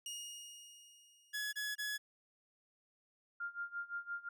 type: tone with exponential decay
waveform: 20% pulse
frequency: 2862 Hz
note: F7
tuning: 42 cents sharp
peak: -36 dBFS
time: 0.06-1.95 s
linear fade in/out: 2 ms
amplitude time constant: 410 ms
type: tone bursts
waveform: sawtooth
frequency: 1692 Hz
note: G#6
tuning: 32 cents sharp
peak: -34 dBFS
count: 3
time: 1.33-1.98 s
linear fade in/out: 20 ms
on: 200 ms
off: 25 ms
type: tone with tremolo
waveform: sine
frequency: 1400 Hz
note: F6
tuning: 4 cents sharp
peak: -37 dBFS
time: 3.4-4.29 s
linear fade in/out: 5 ms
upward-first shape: sine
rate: 5.8 Hz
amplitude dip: 90%
effects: none